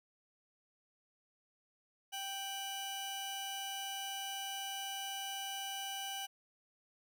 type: tone pair together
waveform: sawtooth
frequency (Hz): 784 / 2960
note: G5 / F#7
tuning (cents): 0 / 0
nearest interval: octave + major seventh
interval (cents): 2300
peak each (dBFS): -39 / -39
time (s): 2.12-6.27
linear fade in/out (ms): 20
effects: none